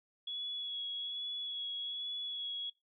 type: tone with vibrato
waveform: sine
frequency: 3366 Hz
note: G#7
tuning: 23 cents sharp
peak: -37 dBFS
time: 0.27-2.7 s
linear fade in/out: 5 ms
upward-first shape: sine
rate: 1.2 Hz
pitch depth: 18 cents each way
effects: noise-tail reverb RT60 0.2 s tail -20 dB re dry